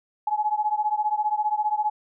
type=beating tone pair; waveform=sine; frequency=841 / 856 Hz; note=G#5 / A5; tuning=+22 / -48 cents; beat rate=15 Hz; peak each=-24 / -25 dBFS; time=0.27-1.9 s; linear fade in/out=5 ms; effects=none